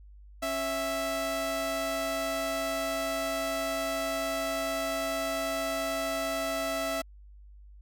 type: tone pair together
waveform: sawtooth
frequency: 274 / 659.4 Hz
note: C#4 / E5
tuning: -20 / 0 cents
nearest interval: octave + minor third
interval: 1520 cents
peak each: -33 / -26 dBFS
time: 0.42-7.02 s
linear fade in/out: 10 ms
effects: added 50 Hz sine -48 dBFS peak until 7.81 s